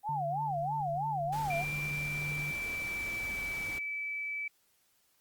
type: tone with vibrato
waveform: sine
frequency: 778 Hz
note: G5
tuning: 13 cents flat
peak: -31 dBFS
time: 0.03-1.65 s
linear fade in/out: 50 ms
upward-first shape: sine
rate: 3.1 Hz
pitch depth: 250 cents each way
type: tone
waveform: sine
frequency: 146.83 Hz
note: D3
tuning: in tune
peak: -38 dBFS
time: 0.09-2.51 s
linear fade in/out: 0 ms
type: noise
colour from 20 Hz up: pink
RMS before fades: -45 dBFS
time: 1.32-3.79 s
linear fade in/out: 10 ms
type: tone with pitch glide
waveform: sine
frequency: 2362 to 2305 Hz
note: D7 to D7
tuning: +9 to -33 cents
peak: -34 dBFS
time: 1.5-4.48 s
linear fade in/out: 5 ms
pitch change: -42 cents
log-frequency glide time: 1.6-3.52 s
effects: white hiss -71 dBFS RMS until 5.2 s + Opus 32 kbps